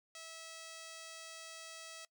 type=tone; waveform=5% pulse; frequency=650 Hz; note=E5; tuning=24 cents flat; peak=-37 dBFS; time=0.15-2.05 s; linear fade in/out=2 ms; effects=noise-tail reverb RT60 0.1 s tail -21 dB re dry